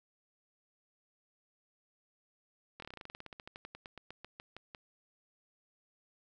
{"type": "slowing click train", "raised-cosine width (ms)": 0.3, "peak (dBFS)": -30, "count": 26, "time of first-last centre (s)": [2.8, 4.748], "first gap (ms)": 23, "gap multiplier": 1.09, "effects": []}